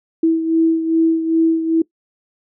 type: beating tone pair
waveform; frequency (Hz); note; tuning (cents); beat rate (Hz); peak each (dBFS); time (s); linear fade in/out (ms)
sine; 325.5 / 328; E4 / E4; -22 / -9; 2.5; -13 / -20; 0.23-1.82; 5
effects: noise-tail reverb RT60 0.1 s tail -21 dB re dry